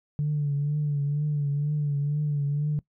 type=tone with vibrato; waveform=sine; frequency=146.1 Hz; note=D3; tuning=9 cents flat; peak=-22 dBFS; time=0.19-2.79 s; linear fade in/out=0 ms; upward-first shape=triangle; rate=2.1 Hz; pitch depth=57 cents each way; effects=noise-tail reverb RT60 0.1 s tail -22 dB re dry + tanh soft clip ceiling -19 dBFS